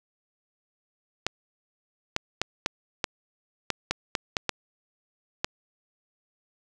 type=clicks; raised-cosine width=0.2 ms; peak=-7 dBFS; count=11; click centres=1.266 / 2.164 / 2.416 / 2.661 / 3.042 / 3.703 / 3.91 / 4.152 / 4.368 / 4.493 / 5.445 s; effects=none